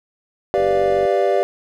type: chord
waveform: triangle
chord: G dominant seventh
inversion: none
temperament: equal with one note detuned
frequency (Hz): 392 / 493.9 / 587.3 / 696.4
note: G4 / B4 / D5 / F5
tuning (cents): 0 / 0 / 0 / -5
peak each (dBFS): -17 / -20 / -17 / -19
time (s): 0.54-1.43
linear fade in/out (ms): 0
type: click train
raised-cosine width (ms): 2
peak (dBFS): -20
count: 23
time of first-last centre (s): 0.58-1.052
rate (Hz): 46.6
effects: none